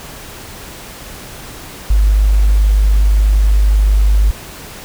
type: tone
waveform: sine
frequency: 50.9 Hz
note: G#1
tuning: 34 cents flat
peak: -7 dBFS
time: 1.9-4.31 s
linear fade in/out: 5 ms
effects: pink hiss -32 dBFS RMS until 4.84 s